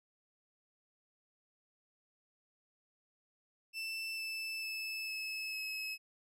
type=tone with pitch steps; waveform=30% pulse; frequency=2659 / 2638 / 2616 / 2595 / 2574 Hz; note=E7 / E7 / E7 / E7 / E7; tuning=+14 / +1 / -14 / -28 / -42 cents; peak=-35 dBFS; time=3.73-5.98 s; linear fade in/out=50 ms; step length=450 ms; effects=low-pass 12000 Hz 12 dB/octave